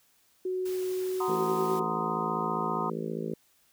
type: tone with pitch glide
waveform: sine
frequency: 370 to 376 Hz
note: F#4 to F#4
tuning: 0 to +28 cents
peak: -28 dBFS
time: 0.45-1.82 s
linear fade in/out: 5 ms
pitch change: +28 cents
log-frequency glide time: 0.93-1.66 s
type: noise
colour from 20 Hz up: white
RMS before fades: -46 dBFS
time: 0.65-1.8 s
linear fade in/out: 10 ms
type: chord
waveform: sine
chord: C half-diminished seventh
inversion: second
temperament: equal with one note detuned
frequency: 740 / 932.3 / 1033.3 / 1244.5 Hz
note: Gb5 / Bb5 / C6 / Eb6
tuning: 0 / 0 / -22 / 0 cents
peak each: -37 / -35 / -34 / -34 dBFS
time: 1.2-2.9 s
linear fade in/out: 5 ms
type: harmonic tone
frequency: 55 Hz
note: A1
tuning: in tune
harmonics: 3 / 4 / 5 / 6 / 7 / 8 / 9 / 10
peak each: -37 / -37 / -46 / -41 / -37 / -39 / -42 / -51 dBFS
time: 1.28-3.34 s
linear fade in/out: 5 ms
effects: white hiss -66 dBFS RMS until 3.72 s